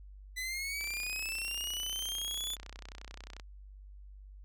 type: linear sweep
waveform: sawtooth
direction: up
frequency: 1992 to 3490 Hz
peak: -32 dBFS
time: 0.36-2.56 s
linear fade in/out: 20 ms
type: click train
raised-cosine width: 0.2 ms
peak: -29 dBFS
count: 82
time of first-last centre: 0.81-3.398 s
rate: 31.3 Hz
effects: added 49 Hz sine -48 dBFS peak until 4.44 s